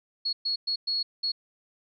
sine tone bursts at uneven times, 4338 Hz, C#8, 38 cents flat, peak -25 dBFS, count 5, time 0.25-0.33 / 0.45-0.56 / 0.67-0.76 / 0.87-1.03 / 1.23-1.32 s, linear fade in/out 10 ms, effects none

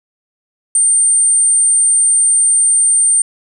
sine tone, 8870 Hz, C#9, in tune, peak -8 dBFS, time 0.75-3.22 s, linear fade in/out 2 ms, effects none

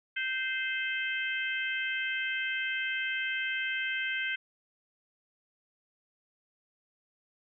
harmonic tone, 520 Hz, C5, 11 cents flat, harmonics 3 / 4 / 5 / 6, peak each -33 / -35 / -37 / -39 dBFS, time 0.16-4.36 s, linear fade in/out 10 ms, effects none

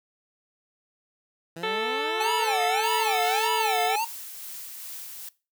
15% pulse exponential sweep, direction up, 161.3 to 1864.7 Hz, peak -30 dBFS, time 1.56-3.48 s, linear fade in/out 5 ms
harmonic tone, 440 Hz, A4, in tune, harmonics 1 / 2 / 3 / 4 / 5 / 6 / 7 / 8 / 9, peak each -29 / -32 / -34 / -35 / -36 / -37 / -37 / -38 / -39 dBFS, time 1.63-3.96 s, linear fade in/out 5 ms
square tone with vibrato, 830.6 Hz, G#5, in tune, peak -25 dBFS, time 2.2-4.05 s, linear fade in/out 10 ms, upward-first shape sine, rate 1.7 Hz, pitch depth 270 cents each way
blue noise with tremolo, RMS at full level -38 dBFS, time 2.83-5.29 s, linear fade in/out 5 ms, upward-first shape sine, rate 2.5 Hz, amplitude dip 25%
effects noise-tail reverb RT60 0.3 s tail -20 dB re dry

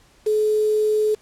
sine tone with quantisation, 427.3 Hz, G#4, 49 cents sharp, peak -16 dBFS, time 0.26-1.15 s, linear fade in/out 10 ms, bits 6, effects pink hiss -55 dBFS RMS until 1.21 s + low-pass 10000 Hz 12 dB/octave

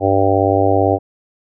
harmonic tone, 97.9 Hz, G2, 2 cents flat, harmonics 1 / 3 / 4 / 5 / 6 / 7 / 8, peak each -19 / -19 / -19 / -19 / -19 / -19 / -19 dBFS, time 0-0.99 s, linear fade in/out 50 ms, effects none

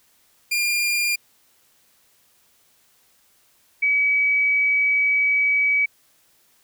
sawtooth / sine tone pair in turn, 2404 / 2278 Hz, D7 / C#7, +40 / +47 cents, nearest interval minor second, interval 93 cents, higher first, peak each -16 dBFS, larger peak neither, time 0.51-1.16 / 3.82-5.86 s, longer second, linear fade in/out 10 ms, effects white hiss -60 dBFS RMS until 6.63 s

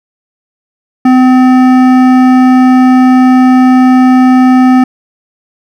triangle tone with hard clipping, 255.6 Hz, C4, 40 cents flat, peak -4 dBFS, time 1.05-4.84 s, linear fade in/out 5 ms, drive 17 dB, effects none

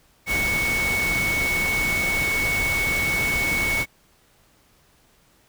sine tone in noise, 2217 Hz, C#7, in tune, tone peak -21 dBFS, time 0.26-3.86 s, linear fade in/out 50 ms, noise pink, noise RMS -28 dBFS, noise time 0.26-3.86 s, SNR +4 dB, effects pink hiss -59 dBFS RMS until 5.48 s

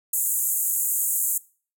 white band-pass noise, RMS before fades -24 dBFS, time 0.13-1.38 s, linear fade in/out 5 ms, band 6800 to 16000 Hz, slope 96 dB/octave, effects noise-tail reverb RT60 0.4 s tail -21 dB re dry

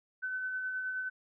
sine tone with tremolo, 1515 Hz, F#6, 40 cents sharp, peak -32 dBFS, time 0.22-1.1 s, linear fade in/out 20 ms, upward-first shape sine, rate 9.5 Hz, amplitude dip 30%, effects none

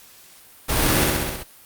pink noise with echo, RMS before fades -21 dBFS, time 0.68-1.05 s, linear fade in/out 20 ms, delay 65 ms, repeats 6, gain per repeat -2 dB, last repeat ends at 1.44 s, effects white hiss -48 dBFS RMS until 1.65 s + Opus 48 kbps

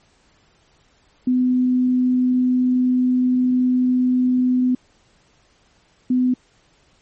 sine tone bursts at uneven times, 252 Hz, B3, 35 cents sharp, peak -14 dBFS, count 2, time 1.27-4.75 / 6.1-6.34 s, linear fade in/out 5 ms, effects pink hiss -58 dBFS RMS until 7.01 s + MP3 32 kbps

